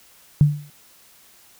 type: tone with exponential decay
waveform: sine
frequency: 147.2 Hz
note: D3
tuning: 4 cents sharp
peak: -7 dBFS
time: 0.41-0.7 s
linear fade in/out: 0 ms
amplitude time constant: 63 ms
effects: white hiss -52 dBFS RMS until 1.59 s